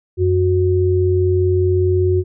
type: tone pair together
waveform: sine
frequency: 91.6 / 366.6 Hz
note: F#2 / F#4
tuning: -17 / -16 cents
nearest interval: 2 octaves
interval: 2401 cents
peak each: -15 dBFS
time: 0.17-2.24 s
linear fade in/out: 50 ms
effects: none